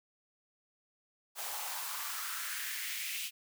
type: noise with high-pass filter sweep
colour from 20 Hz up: white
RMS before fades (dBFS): -39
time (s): 1.35-3.31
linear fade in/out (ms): 50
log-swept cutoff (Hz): 690 to 2700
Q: 3.1
effects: none